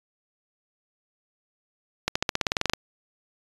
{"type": "accelerating click train", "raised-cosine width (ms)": 0.2, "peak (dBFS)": -5, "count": 13, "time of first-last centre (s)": [2.08, 2.735], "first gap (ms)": 75, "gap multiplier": 0.94, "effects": ["resampled to 24000 Hz"]}